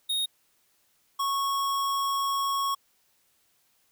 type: tone pair in turn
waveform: square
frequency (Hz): 3729 / 1102.9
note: A#7 / C#6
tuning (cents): 0 / -9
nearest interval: octave + major sixth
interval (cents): 2109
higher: first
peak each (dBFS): -26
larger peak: neither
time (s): 0.09-0.26 / 1.19-2.75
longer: second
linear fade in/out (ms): 10
effects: white hiss -68 dBFS RMS until 3.91 s